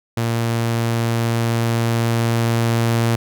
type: tone with level ramp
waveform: sawtooth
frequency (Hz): 115.9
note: A#2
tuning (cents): -10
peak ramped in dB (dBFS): -14 to -11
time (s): 0.17-3.16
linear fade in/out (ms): 5
effects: none